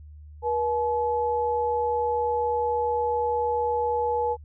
sine tone pair together, 480.7 / 856.5 Hz, B4 / A5, -47 / -47 cents, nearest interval minor seventh, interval 1000 cents, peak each -25 dBFS, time 0.42-4.37 s, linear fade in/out 50 ms, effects added 75 Hz sine -42 dBFS peak until 4.44 s

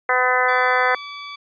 harmonic tone, 252.4 Hz, B3, 38 cents sharp, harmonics 2 / 3 / 4 / 5 / 6 / 7 / 8, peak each -23 / -23 / -23 / -23 / -23 / -23 / -23 dBFS, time 0.09-0.95 s, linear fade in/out 2 ms
15% pulse tone, 1150 Hz, D6, 37 cents flat, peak -25 dBFS, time 0.48-1.36 s, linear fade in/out 10 ms
effects resampled to 11025 Hz

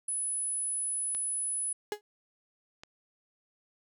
sine tone, 10110 Hz, D#9, 27 cents sharp, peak -30 dBFS, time 0.08-1.73 s, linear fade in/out 5 ms
clicks, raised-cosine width 0.2 ms, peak -28 dBFS, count 2, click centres 1.149 / 2.835 s
35% pulse tone with exponential decay, 417.2 Hz, G#4, 8 cents sharp, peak -26 dBFS, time 1.92-2.01 s, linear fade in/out 1 ms, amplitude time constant 18 ms
effects none

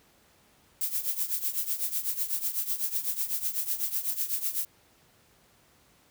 violet noise with tremolo, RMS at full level -27 dBFS, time 0.81-4.65 s, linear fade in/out 0 ms, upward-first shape triangle, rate 8 Hz, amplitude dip 85%, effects pink hiss -62 dBFS RMS until 6.1 s + high-pass 60 Hz 12 dB/octave

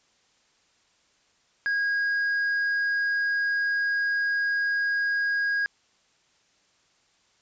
triangle tone, 1639 Hz, G#6, 23 cents flat, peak -21 dBFS, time 1.66-5.66 s, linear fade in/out 0 ms, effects white hiss -65 dBFS RMS until 7.41 s + resampled to 16000 Hz

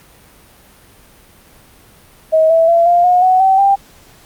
sine tone with pitch steps, 636 / 656.2 / 676.9 / 698.4 / 720.5 / 743.3 / 766.9 / 791.2 Hz, D#5 / E5 / E5 / F5 / F#5 / F#5 / G5 / G5, +38 / -8 / +46 / 0 / -46 / +8 / -38 / +16 cents, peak -7 dBFS, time 2.32-3.76 s, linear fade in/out 20 ms, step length 180 ms, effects pink hiss -45 dBFS RMS until 4.25 s + Opus 48 kbps

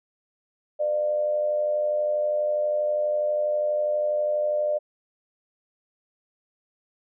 sine tone with amplitude modulation, 599 Hz, D5, 34 cents sharp, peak -19 dBFS, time 0.79-4.79 s, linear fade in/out 20 ms, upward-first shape sine, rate 92.3 Hz, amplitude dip 50%, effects none

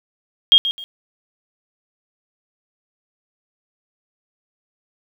sine tone with echo, 3241 Hz, G#7, 43 cents flat, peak -6 dBFS, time 0.52-0.58 s, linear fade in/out 0 ms, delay 130 ms, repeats 2, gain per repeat -12 dB, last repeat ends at 0.84 s, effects 8-bit

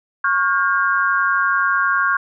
sine tone cluster, 1102 / 1414 / 1603 Hz, C#6 / F6 / G6, -11 / +21 / +38 cents, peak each -19 dBFS, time 0.24-2.17 s, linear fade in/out 5 ms, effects none

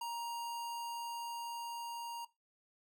square tone with level ramp, 938 Hz, A#5, 11 cents sharp, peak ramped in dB -39 to -42 dBFS, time 0.01-2.25 s, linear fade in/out 5 ms, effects noise-tail reverb RT60 0.2 s tail -18 dB re dry

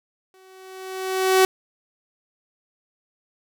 sawtooth tone with exponential growth, 377.2 Hz, F#4, 33 cents sharp, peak -8 dBFS, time 0.34-1.45 s, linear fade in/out 1 ms, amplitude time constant 240 ms, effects none

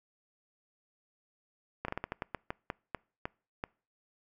slowing click train, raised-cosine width 0.5 ms, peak -19 dBFS, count 13, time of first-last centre 1.85-3.639 s, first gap 33 ms, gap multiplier 1.25, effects noise-tail reverb RT60 0.4 s tail -26 dB re dry

